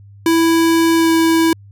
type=tone with pitch glide; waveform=square; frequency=330 to 327.5 Hz; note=E4 to E4; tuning=+2 to -11 cents; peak=-11 dBFS; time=0.26-1.53 s; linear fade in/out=2 ms; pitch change=-13 cents; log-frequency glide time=0.96-1.11 s; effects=added 100 Hz sine -38 dBFS peak until 1.71 s